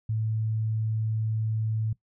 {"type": "tone", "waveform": "sine", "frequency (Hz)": 110, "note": "A2", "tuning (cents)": 0, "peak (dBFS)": -25, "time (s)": [0.09, 1.93], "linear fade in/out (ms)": 5, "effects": ["noise-tail reverb RT60 0.1 s tail -19 dB re dry"]}